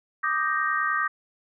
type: chord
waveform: sine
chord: Eb major seventh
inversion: third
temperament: equal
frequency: 1174.7 / 1244.5 / 1568 / 1864.7 Hz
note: D6 / Eb6 / G6 / Bb6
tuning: 0 / 0 / 0 / 0 cents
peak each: -28 dBFS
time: 0.23-1.08 s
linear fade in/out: 10 ms
effects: none